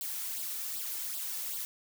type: noise with flanger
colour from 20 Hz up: blue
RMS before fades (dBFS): -37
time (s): 0.01-1.65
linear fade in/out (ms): 0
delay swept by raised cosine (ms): 0.23 to 2.33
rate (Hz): 2.6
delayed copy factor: +0.6
effects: none